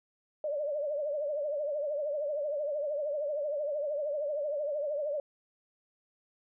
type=tone with vibrato; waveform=sine; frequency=587.3 Hz; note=D5; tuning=in tune; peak=-30 dBFS; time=0.44-5.2 s; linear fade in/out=2 ms; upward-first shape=triangle; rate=13 Hz; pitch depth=110 cents each way; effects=none